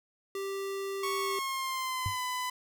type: tone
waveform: square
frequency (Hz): 392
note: G4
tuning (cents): 0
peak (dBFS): -34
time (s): 0.35-1.39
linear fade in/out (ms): 2
type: tone with pitch glide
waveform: sawtooth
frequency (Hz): 1107 to 1003.5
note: C#6 to B5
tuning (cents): -3 to +27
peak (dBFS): -28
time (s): 1.03-2.5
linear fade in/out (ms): 5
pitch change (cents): -170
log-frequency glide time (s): 1.19-2.22
type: tone with exponential decay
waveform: sine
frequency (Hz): 99.4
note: G2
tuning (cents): +25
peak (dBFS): -26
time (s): 2.06-2.18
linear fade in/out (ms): 0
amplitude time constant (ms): 25
effects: none